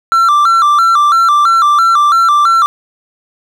triangle tone with vibrato, 1261 Hz, D#6, 23 cents sharp, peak -4 dBFS, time 0.12-2.66 s, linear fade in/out 0 ms, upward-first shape square, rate 3 Hz, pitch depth 120 cents each way, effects none

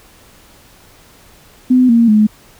sine tone with pitch steps, 253.4 / 232.4 / 213.1 Hz, B3 / A#3 / G#3, +45 / -5 / +45 cents, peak -6 dBFS, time 1.7-2.27 s, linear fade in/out 10 ms, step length 190 ms, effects pink hiss -45 dBFS RMS until 2.59 s

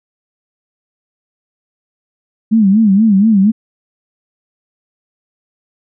sine tone with vibrato, 207.7 Hz, G#3, in tune, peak -6 dBFS, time 2.51-3.52 s, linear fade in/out 20 ms, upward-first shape sine, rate 4.2 Hz, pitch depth 150 cents each way, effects none

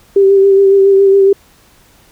sine tone with vibrato, 392 Hz, G4, in tune, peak -4 dBFS, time 0.16-1.33 s, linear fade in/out 5 ms, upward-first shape sine, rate 7.2 Hz, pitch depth 24 cents each way, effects pink hiss -47 dBFS RMS until 2.11 s

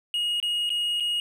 triangle tone with dropouts, 2877 Hz, F#7, 49 cents flat, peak -22 dBFS, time 0.14-1.2 s, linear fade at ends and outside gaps 1 ms, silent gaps 0.401-0.427 / 0.693-0.702 / 1-1.005 s, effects none

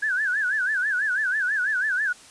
sine tone with vibrato, 1601 Hz, G6, 36 cents sharp, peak -21 dBFS, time 0.02-2.13 s, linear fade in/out 10 ms, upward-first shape sine, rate 6.1 Hz, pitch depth 170 cents each way, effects white hiss -48 dBFS RMS until 2.3 s + resampled to 22050 Hz

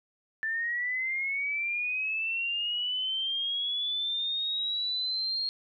sine linear sweep, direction up, 1760 to 4258 Hz, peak -28 dBFS, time 0.43-5.49 s, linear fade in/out 0 ms, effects none

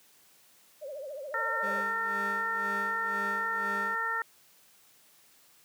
sine tone with vibrato, 567 Hz, C#5, 39 cents sharp, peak -37 dBFS, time 0.81-1.82 s, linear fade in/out 20 ms, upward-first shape triangle, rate 14 Hz, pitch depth 170 cents each way
harmonic tone, 455.1 Hz, A#4, 42 cents flat, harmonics 1 / 2 / 3 / 4, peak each -44 / -37 / -32 / -32 dBFS, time 1.34-4.22 s, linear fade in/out 2 ms
20% pulse tone with tremolo, 201.4 Hz, G3, 47 cents sharp, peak -33 dBFS, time 1.62-3.96 s, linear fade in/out 20 ms, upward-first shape sine, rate 2 Hz, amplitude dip 80%
effects white hiss -61 dBFS RMS until 5.64 s + high-pass 100 Hz 12 dB/octave

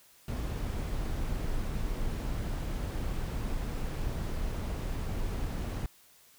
brown noise, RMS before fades -33 dBFS, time 0.28-5.86 s, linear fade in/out 2 ms, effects white hiss -60 dBFS RMS until 6.38 s

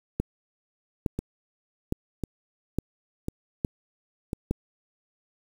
two click trains, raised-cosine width 3 ms, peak -12 / -16 dBFS, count 6 / 4, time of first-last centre 0.2-4.51 / 1.19-4.331 s, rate 1.16 / 0.955 Hz, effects 7-bit

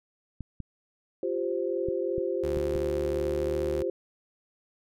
clicks, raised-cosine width 5 ms, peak -24 dBFS, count 6, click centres 0.407 / 0.603 / 1.886 / 2.181 / 2.571 / 2.757 s
sine chord, F suspended second, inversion none, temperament equal, 349.2 / 392 / 523.3 Hz, F4 / G4 / C5, 0 / 0 / 0 cents, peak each -31 dBFS, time 1.23-3.9 s, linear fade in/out 2 ms
sawtooth tone with pitch glide, 73.4 to 74.77 Hz, D2 to D2, 0 to +32 cents, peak -30 dBFS, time 2.43-3.83 s, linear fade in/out 10 ms, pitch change +32 cents, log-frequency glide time 3.25-3.58 s
effects none

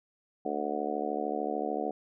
harmonic tone, 73.42 Hz, D2, in tune, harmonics 3 / 4 / 5 / 6 / 7 / 8 / 9 / 10, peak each -40 / -37 / -40 / -36 / -39 / -40 / -40 / -35 dBFS, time 0.45-1.91 s, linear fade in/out 5 ms, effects none

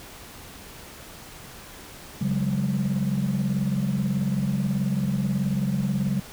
sine chord, C# suspended fourth, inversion none, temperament equal with one note detuned, 138.59 / 185 / 203.4 Hz, C#3 / F#3 / G#3, 0 / 0 / -36 cents, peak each -25 dBFS, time 2.21-6.2 s, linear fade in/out 5 ms, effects tanh soft clip ceiling -17 dBFS + pink hiss -43 dBFS RMS until 6.32 s

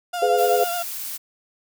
35% pulse tone with vibrato, 698.5 Hz, F5, in tune, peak -23 dBFS, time 0.13-0.83 s, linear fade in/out 10 ms, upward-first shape sine, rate 10 Hz, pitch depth 35 cents each way
sine chord, F diminished, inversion first, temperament just, 419.1 / 502.9 / 698.5 Hz, Ab4 / Cb5 / F5, +16 / +31 / 0 cents, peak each -21 dBFS, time 0.22-0.64 s, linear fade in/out 5 ms
blue noise, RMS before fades -31 dBFS, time 0.37-1.18 s, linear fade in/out 20 ms
effects none

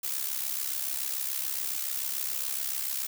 blue noise with amplitude modulation, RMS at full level -29 dBFS, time 0.03-3.07 s, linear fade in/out 10 ms, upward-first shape sine, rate 67 Hz, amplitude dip 70%, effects none

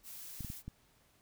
blue noise, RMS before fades -48 dBFS, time 0.03-0.63 s, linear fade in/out 50 ms
clicks, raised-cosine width 5 ms, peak -30 dBFS, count 4, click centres 0.407 / 0.447 / 0.501 / 0.68 s
effects pink hiss -69 dBFS RMS until 1.21 s

